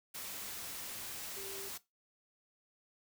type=tone in noise; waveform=sine; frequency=392 Hz; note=G4; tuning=in tune; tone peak=-48 dBFS; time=1.36-1.69 s; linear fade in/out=10 ms; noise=white; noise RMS=-44 dBFS; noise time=0.14-1.78 s; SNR=-7 dB; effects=noise-tail reverb RT60 0.2 s tail -18 dB re dry